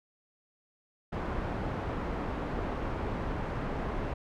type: low-pass noise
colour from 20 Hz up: pink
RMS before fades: -34 dBFS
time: 1.12-4.14 s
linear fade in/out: 10 ms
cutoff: 1300 Hz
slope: 12 dB/octave
effects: none